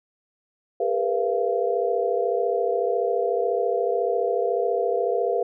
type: tone cluster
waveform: sine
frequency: 402.7 / 464.5 / 498.7 / 685 Hz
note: G4 / A#4 / B4 / F5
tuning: +47 / -6 / +17 / -34 cents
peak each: -26 dBFS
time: 0.8-5.43 s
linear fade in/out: 5 ms
effects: none